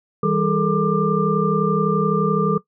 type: tone cluster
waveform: sine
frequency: 161.2 / 197.2 / 423.4 / 455.1 / 1190 Hz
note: E3 / G3 / G#4 / A#4 / D6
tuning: -38 / +11 / +33 / -42 / +22 cents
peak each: -22 dBFS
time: 0.23-2.58 s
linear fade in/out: 5 ms
effects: noise-tail reverb RT60 0.1 s tail -17 dB re dry